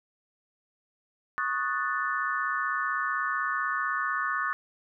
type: chord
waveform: sine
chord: D# half-diminished seventh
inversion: third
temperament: equal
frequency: 1108.7 / 1244.5 / 1480 / 1760 Hz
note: C#6 / D#6 / F#6 / A6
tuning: 0 / 0 / 0 / 0 cents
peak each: -32 dBFS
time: 1.38-4.53 s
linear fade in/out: 0 ms
effects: none